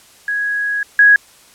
sine tone pair in turn, 1661.2 / 1661.2 Hz, G#6 / G#6, 0 / 0 cents, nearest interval unison, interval 0 cents, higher neither, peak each -16 / -5 dBFS, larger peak second, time 0.28-0.83 / 0.99-1.16 s, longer first, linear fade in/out 2 ms, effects white hiss -46 dBFS RMS until 1.54 s + low-pass 11000 Hz 12 dB/octave

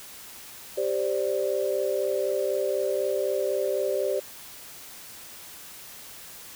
sine chord, G suspended fourth, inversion none, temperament equal, 392 / 523.3 / 587.3 Hz, G4 / C5 / D5, 0 / 0 / 0 cents, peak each -28 dBFS, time 0.77-4.2 s, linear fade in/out 10 ms, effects white hiss -44 dBFS RMS until 6.55 s

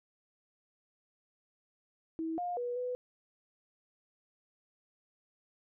sine tone with pitch steps, 323.7 / 709 / 486.2 / 497.1 Hz, E4 / F5 / B4 / B4, -31 / +26 / -27 / +11 cents, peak -33 dBFS, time 2.19-2.95 s, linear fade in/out 0 ms, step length 190 ms, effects none

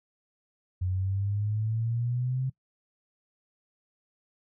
sine exponential sweep, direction up, 90.4 to 132.7 Hz, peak -26 dBFS, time 0.81-2.5 s, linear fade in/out 10 ms, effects noise-tail reverb RT60 0.1 s tail -21 dB re dry

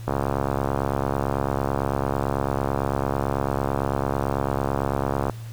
click train, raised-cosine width 1 ms, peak -9 dBFS, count 361, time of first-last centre 0.08-5.297 s, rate 69 Hz, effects added 114 Hz sine -33 dBFS peak until 5.52 s + pink hiss -48 dBFS RMS until 5.52 s

